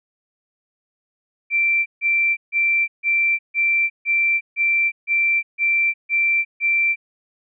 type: tone bursts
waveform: sine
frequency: 2349 Hz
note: D7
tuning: in tune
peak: -15 dBFS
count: 11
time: 1.5-6.96 s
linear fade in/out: 50 ms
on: 360 ms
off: 150 ms
effects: none